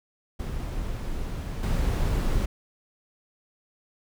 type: noise with level steps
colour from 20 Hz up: brown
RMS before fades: -31 / -24 dBFS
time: 0.39-2.46 s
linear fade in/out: 10 ms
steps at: 1.63 s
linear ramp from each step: 2 ms
effects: none